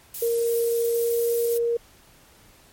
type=noise; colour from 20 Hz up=violet; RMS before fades=-31 dBFS; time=0.14-1.58 s; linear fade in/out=5 ms
type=tone with pitch glide; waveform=sine; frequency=466.2 to 468.9 Hz; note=A#4 to A#4; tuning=0 to +10 cents; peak=-20 dBFS; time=0.22-1.77 s; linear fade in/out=5 ms; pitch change=+10 cents; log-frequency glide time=0.82-1.23 s
effects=pink hiss -54 dBFS RMS until 2.72 s + MP3 64 kbps